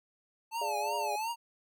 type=tone with vibrato; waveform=square; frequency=880 Hz; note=A5; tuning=in tune; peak=-33 dBFS; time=0.51-1.36 s; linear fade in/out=50 ms; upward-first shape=triangle; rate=2.8 Hz; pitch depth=130 cents each way
type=chord; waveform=sine; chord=D diminished; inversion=second; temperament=equal; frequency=415.3 / 587.3 / 698.5 Hz; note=Ab4 / D5 / F5; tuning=0 / 0 / 0 cents; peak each=-40 / -37 / -39 dBFS; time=0.61-1.16 s; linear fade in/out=5 ms
effects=none